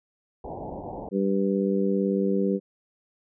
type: low-pass noise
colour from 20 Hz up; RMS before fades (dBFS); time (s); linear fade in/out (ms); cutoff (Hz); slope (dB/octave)
white; -36; 0.44-1.09; 5; 910; 96
type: harmonic tone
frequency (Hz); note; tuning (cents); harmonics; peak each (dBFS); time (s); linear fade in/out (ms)
98; G2; 0; 2 / 3 / 4 / 5; -24 / -30 / -27 / -29; 1.11-2.6; 50
effects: none